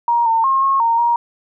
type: tone with pitch steps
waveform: sine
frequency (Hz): 943 / 906 / 1073 / 1086 / 923 / 944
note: A#5 / A#5 / C6 / C#6 / A#5 / A#5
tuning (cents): +20 / -50 / +43 / -36 / -17 / +22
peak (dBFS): -12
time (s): 0.08-1.16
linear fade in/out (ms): 2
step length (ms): 180
effects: none